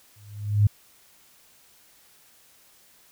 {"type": "tone with exponential growth", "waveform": "sine", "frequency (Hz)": 103.83, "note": "G#2", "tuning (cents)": 0, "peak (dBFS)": -12, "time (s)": [0.16, 0.67], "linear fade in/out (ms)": 5, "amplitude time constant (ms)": 110, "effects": ["white hiss -57 dBFS RMS until 3.11 s"]}